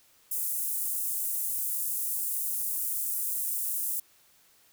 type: high-pass noise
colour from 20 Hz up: pink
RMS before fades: -31 dBFS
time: 0.31-4 s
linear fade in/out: 5 ms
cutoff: 9600 Hz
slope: 24 dB/octave
effects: white hiss -62 dBFS RMS until 4.72 s